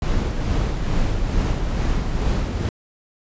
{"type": "noise with tremolo", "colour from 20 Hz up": "brown", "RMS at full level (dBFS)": -19, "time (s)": [0.02, 2.69], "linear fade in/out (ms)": 2, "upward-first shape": "sine", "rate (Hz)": 2.3, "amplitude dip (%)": 40, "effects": ["resampled to 16000 Hz"]}